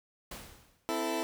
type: noise with exponential decay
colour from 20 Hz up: pink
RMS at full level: -41 dBFS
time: 0.31-0.96 s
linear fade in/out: 5 ms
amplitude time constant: 140 ms
type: chord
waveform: 20% pulse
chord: A minor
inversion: first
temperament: equal with one note detuned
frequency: 258.3 / 329.6 / 440 Hz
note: C4 / E4 / A4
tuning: -22 / 0 / 0 cents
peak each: -33 / -28 / -31 dBFS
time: 0.89-1.23 s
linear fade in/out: 0 ms
effects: none